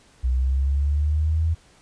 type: linear sweep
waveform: sine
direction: up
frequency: 61.74 to 82.41 Hz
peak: -18 dBFS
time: 0.23-1.55 s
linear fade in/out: 20 ms
effects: pink hiss -55 dBFS RMS until 1.81 s + resampled to 22050 Hz